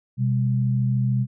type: tone pair together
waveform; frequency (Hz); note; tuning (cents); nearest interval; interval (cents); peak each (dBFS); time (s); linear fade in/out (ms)
sine; 126.79 / 200.6; B2 / G3; +46 / +40; minor sixth; 794; -19 / -26; 0.17-1.27; 50
effects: none